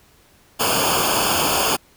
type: noise with comb filter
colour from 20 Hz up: pink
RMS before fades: -19 dBFS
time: 0.59-1.77 s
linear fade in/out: 20 ms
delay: 0.51 ms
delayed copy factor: -0.95
effects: pink hiss -54 dBFS RMS until 1.96 s